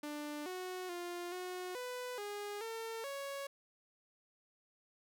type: tone with pitch steps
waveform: sawtooth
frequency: 296.2 / 367.4 / 350.4 / 364.1 / 497.7 / 411 / 452.1 / 556 Hz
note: D4 / F#4 / F4 / F#4 / B4 / G#4 / A4 / C#5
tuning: +15 / -12 / +6 / -28 / +13 / -18 / +47 / +5 cents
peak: -37 dBFS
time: 0.03-3.47 s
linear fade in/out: 5 ms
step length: 430 ms
effects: none

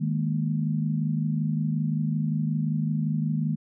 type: chord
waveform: sine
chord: D# suspended fourth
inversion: none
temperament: equal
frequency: 155.56 / 207.7 / 233.1 Hz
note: D#3 / G#3 / A#3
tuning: 0 / 0 / 0 cents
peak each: -25 / -30 / -30 dBFS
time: 0-3.56 s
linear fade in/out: 20 ms
effects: none

